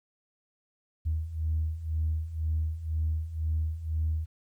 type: beating tone pair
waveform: sine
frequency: 77.78 / 79.78 Hz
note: D#2 / D#2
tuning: 0 / +44 cents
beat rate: 2 Hz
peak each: -32 / -28 dBFS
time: 1.05-4.26 s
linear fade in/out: 20 ms
effects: tanh soft clip ceiling -20 dBFS + 11-bit